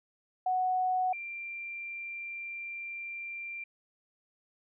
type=tone pair in turn; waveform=sine; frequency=740 / 2369 Hz; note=F#5 / D7; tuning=0 / +14 cents; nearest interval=octave + minor sixth; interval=2014 cents; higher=second; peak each=-26 / -37 dBFS; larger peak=first; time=0.46-1.13 / 1.13-3.64 s; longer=second; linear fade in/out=5 ms; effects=none